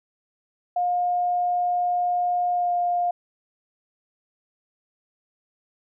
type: tone with pitch glide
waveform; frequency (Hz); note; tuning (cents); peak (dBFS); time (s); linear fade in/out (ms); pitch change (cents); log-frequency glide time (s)
sine; 712 to 705.5; F5 to F5; +33 to +17; -20; 0.76-3.11; 5; -16; 2.52-2.73
effects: none